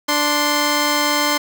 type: tone pair together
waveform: 10% pulse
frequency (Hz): 293.5 / 1046.5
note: D4 / C6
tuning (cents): -1 / 0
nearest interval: octave + minor seventh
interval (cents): 2201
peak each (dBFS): -10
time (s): 0.08-1.38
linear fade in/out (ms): 10
effects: none